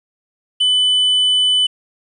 triangle tone, 3000 Hz, F#7, 23 cents sharp, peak -10 dBFS, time 0.6-1.67 s, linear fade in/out 10 ms, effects resampled to 24000 Hz + 8-bit

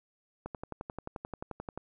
click train, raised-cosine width 1 ms, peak -24 dBFS, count 16, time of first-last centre 0.46-1.776 s, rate 11.4 Hz, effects none

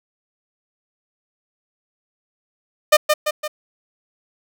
sawtooth tone with echo, 606 Hz, D#5, 46 cents flat, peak -4 dBFS, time 2.92-2.97 s, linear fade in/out 10 ms, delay 170 ms, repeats 3, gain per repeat -5 dB, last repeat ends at 3.48 s, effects none

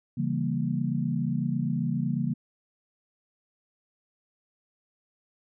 sine chord, C# diminished seventh, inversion none, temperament equal with one note detuned, 138.59 / 166.54 / 196 / 233.1 Hz, C#3 / E3 / G3 / Bb3, 0 / +18 / 0 / 0 cents, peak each -30 / -30 / -33 / -30 dBFS, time 0.17-2.34 s, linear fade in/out 10 ms, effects none

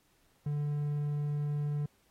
triangle tone, 146.8 Hz, D3, in tune, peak -28 dBFS, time 0.46-1.86 s, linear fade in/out 5 ms, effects pink hiss -70 dBFS RMS until 2.1 s + AAC 48 kbps

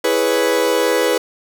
40% pulse chord, C# minor seventh, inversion first, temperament equal, 329.6 / 415.3 / 493.9 / 554.4 Hz, E4 / G#4 / B4 / C#5, 0 / 0 / 0 / 0 cents, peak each -22 / -19 / -16 / -22 dBFS, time 0.04-1.18 s, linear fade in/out 5 ms, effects none

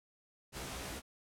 pink noise with comb filter, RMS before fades -43 dBFS, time 0.52-1.02 s, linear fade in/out 50 ms, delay 15 ms, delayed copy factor +0.8, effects low-pass 12000 Hz 12 dB/octave

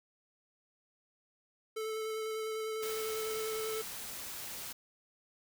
square tone with vibrato, 438 Hz, A4, 8 cents flat, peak -36 dBFS, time 1.76-3.82 s, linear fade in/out 10 ms, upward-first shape square, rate 10 Hz, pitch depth 10 cents each way
white noise, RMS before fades -43 dBFS, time 2.82-4.73 s, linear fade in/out 10 ms
effects none

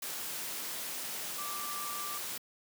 sine tone in noise, 1174.7 Hz, D6, in tune, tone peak -40 dBFS, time 1.38-2.18 s, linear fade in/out 5 ms, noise white, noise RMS -39 dBFS, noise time 0.02-2.38 s, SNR -4 dB, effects high-pass 150 Hz 12 dB/octave

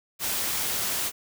white noise, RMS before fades -28 dBFS, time 0.19-1.12 s, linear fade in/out 50 ms, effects none

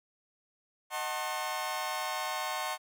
sawtooth chord, D# diminished seventh, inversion none, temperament just, 622.3 / 746.7 / 896 / 1075.3 Hz, D#5 / F#5 / A5 / C6, 0 / +16 / +31 / +47 cents, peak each -37 / -34 / -35 / -33 dBFS, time 0.9-2.78 s, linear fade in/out 50 ms, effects none

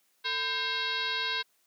sine tone with frequency modulation, 2697 Hz, E7, 39 cents sharp, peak -28 dBFS, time 0.24-1.43 s, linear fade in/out 20 ms, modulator 562 Hz, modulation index 3.1, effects white hiss -70 dBFS RMS until 1.66 s + high-pass 200 Hz 12 dB/octave

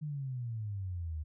sine exponential sweep, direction down, 154.8 to 75 Hz, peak -35 dBFS, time 0.01-1.24 s, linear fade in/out 20 ms, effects none

